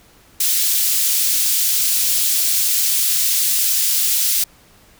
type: high-pass noise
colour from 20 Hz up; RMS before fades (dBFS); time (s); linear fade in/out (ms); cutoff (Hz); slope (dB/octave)
white; -17; 0.4-4.44; 5; 3700; 12
effects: pink hiss -50 dBFS RMS until 4.99 s